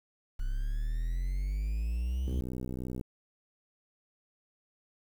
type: exponential sweep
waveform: triangle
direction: up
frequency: 31.96 to 69.3 Hz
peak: -27 dBFS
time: 0.39-2.41 s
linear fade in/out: 10 ms
type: click train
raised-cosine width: 3 ms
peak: -25 dBFS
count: 47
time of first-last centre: 2.28-3.011 s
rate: 62.9 Hz
effects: 9-bit